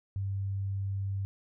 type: tone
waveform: sine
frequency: 98 Hz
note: G2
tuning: in tune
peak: -30 dBFS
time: 0.16-1.25 s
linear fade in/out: 0 ms
effects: none